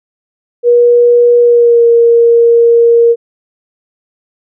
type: tone with pitch glide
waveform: sine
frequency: 480.2 to 467.6 Hz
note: B4 to A#4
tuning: -49 to +5 cents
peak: -3 dBFS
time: 0.63-3.16 s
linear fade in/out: 50 ms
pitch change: -46 cents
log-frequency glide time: 1.39-1.86 s
effects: none